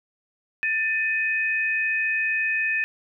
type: tone pair together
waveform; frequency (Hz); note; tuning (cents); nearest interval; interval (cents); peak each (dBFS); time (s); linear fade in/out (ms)
sine; 1778.1 / 2513; A6 / D#7; +18 / +17; tritone; 599; -24; 0.63-2.84; 0
effects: none